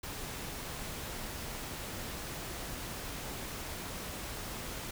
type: noise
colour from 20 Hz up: pink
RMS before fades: -41 dBFS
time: 0.03-4.91 s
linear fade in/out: 5 ms
effects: none